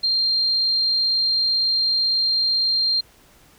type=tone; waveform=sine; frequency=4186 Hz; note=C8; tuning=in tune; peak=-17 dBFS; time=0.03-3.01 s; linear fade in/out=10 ms; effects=pink hiss -53 dBFS RMS until 3.58 s